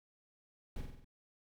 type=noise with echo; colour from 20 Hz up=brown; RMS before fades=-39 dBFS; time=0.76-0.81 s; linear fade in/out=2 ms; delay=47 ms; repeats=5; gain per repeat=-4 dB; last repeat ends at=1.045 s; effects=none